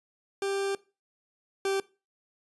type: tone pair in turn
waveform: 40% pulse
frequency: 394.2 / 390.1 Hz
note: G4 / G4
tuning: +10 / -8 cents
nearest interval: unison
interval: 18 cents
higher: first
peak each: -27 / -25 dBFS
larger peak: second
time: 0.42-0.75 / 1.65-1.8 s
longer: first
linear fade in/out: 2 ms
effects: noise-tail reverb RT60 0.3 s tail -20 dB re dry + resampled to 24000 Hz

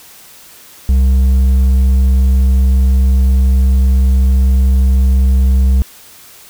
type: tone with hard clipping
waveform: sine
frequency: 65.41 Hz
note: C2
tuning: in tune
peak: -8 dBFS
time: 0.89-5.82 s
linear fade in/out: 0 ms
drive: 4 dB
effects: white hiss -39 dBFS RMS until 6.49 s

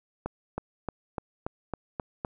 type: accelerating click train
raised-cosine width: 1 ms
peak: -17 dBFS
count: 8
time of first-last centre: 0.26-2.248 s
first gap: 320 ms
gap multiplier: 0.96
effects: none

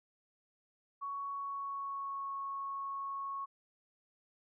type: tone with pitch glide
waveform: sine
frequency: 1116 to 1101.9 Hz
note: C#6 to C#6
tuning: +11 to -11 cents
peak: -37 dBFS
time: 1.01-3.46 s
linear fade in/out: 20 ms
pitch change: -22 cents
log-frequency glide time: 1.3-2.31 s
effects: none

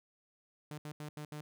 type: tone bursts at uneven times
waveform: sawtooth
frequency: 150 Hz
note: D3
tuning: 37 cents sharp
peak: -38 dBFS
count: 5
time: 0.71-0.78 / 0.85-0.92 / 1-1.09 / 1.17-1.25 / 1.32-1.41 s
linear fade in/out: 2 ms
effects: none

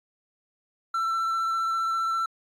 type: tone with vibrato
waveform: triangle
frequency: 1340 Hz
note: E6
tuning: 28 cents sharp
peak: -22 dBFS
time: 0.94-2.26 s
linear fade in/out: 5 ms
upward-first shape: sine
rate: 15 Hz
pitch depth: 13 cents each way
effects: AAC 64 kbps

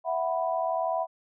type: chord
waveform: sine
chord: E suspended second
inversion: none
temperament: equal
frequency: 659.3 / 740 / 987.8 Hz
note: E5 / F#5 / B5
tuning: 0 / 0 / 0 cents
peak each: -28 / -30 / -32 dBFS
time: 0.04-1.07 s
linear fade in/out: 50 ms
effects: none

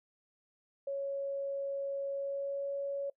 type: tone with pitch glide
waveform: sine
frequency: 554.4 to 558.9 Hz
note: C#5 to C#5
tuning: 0 to +14 cents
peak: -33 dBFS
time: 0.87-3.1 s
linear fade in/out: 5 ms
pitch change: +14 cents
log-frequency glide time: 2.11-2.71 s
effects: noise-tail reverb RT60 0.1 s tail -21 dB re dry

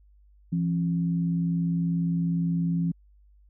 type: tone pair together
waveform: sine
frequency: 169.5 / 269.4 Hz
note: E3 / C#4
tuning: +49 / -49 cents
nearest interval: minor sixth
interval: 802 cents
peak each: -23 / -33 dBFS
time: 0.52-2.92 s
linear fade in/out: 10 ms
effects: added 50 Hz sine -54 dBFS peak until 3.49 s

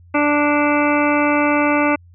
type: harmonic tone with a mistuned harmonic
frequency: 293.7 Hz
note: D4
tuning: in tune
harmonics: 1 / 2 / 3 / 4 / 5 / 7 / 8 / 9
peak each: -17 / -20 / -22 / -23 / -24 / -25 / -26 / -27 dBFS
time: 0.14-1.96 s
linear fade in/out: 10 ms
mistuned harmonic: 8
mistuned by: -20 cents
effects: added 87 Hz sine -43 dBFS peak until 2.14 s

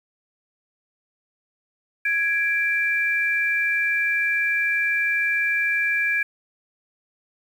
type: tone pair together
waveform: sine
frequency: 1661 / 2349 Hz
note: G#6 / D7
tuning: 0 / 0 cents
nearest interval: tritone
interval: 600 cents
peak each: -22 dBFS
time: 2.05-6.23 s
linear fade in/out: 5 ms
effects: 8-bit

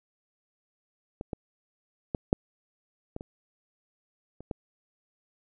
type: clicks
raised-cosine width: 2 ms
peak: -22 / -19 / -15 / -7 / -22 / -26 / -30 / -19 dBFS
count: 8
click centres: 1.211 / 1.332 / 2.148 / 2.329 / 3.164 / 3.209 / 4.406 / 4.512 s
effects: none

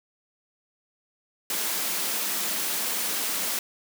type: high-pass noise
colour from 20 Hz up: white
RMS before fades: -28 dBFS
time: 1.5-3.59 s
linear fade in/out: 2 ms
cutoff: 170 Hz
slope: 96 dB/octave
effects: none

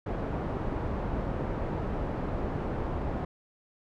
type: low-pass noise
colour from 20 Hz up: pink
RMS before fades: -32 dBFS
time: 0.06-3.25 s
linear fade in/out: 5 ms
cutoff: 880 Hz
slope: 12 dB/octave
effects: none

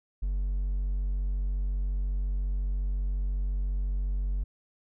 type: tone with hard clipping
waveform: triangle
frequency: 47.2 Hz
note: F#1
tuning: 35 cents sharp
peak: -27 dBFS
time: 0.22-4.44 s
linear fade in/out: 10 ms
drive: 5 dB
effects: none

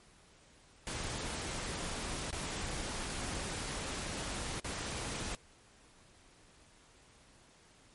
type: noise with dropouts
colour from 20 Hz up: pink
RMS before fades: -39 dBFS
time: 0.87-5.35 s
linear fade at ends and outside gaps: 0 ms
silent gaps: 2.307-2.328 / 4.598-4.645 s
effects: pink hiss -62 dBFS RMS until 7.94 s + MP3 48 kbps

